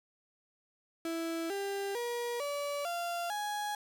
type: tone with pitch steps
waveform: 35% pulse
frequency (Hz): 330.1 / 397.1 / 477.7 / 574.7 / 691.4 / 831.8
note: E4 / G4 / A#4 / D5 / F5 / G#5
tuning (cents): +2 / +22 / +42 / -38 / -18 / +2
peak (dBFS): -32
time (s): 1.05-3.75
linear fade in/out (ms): 2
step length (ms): 450
effects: none